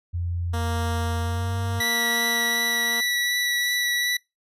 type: tone with pitch glide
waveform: sine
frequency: 86.7 to 96.2 Hz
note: F2 to G2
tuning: -12 to -32 cents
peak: -24 dBFS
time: 0.13-1.81 s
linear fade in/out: 20 ms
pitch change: +180 cents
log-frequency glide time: 1.21-1.58 s
type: tone with tremolo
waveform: 10% pulse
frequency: 233.1 Hz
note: A#3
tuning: in tune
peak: -19 dBFS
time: 0.53-3.01 s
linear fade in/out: 10 ms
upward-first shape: sine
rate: 0.76 Hz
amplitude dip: 40%
type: tone with vibrato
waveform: 25% pulse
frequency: 1953 Hz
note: B6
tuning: 20 cents flat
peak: -18 dBFS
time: 1.8-4.17 s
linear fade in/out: 5 ms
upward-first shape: triangle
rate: 2.7 Hz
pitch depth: 11 cents each way
type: noise with exponential growth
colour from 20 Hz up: violet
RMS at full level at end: -38 dBFS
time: 2.92-3.75 s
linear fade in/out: 2 ms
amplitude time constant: 180 ms
effects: noise-tail reverb RT60 0.2 s tail -23 dB re dry + resampled to 32000 Hz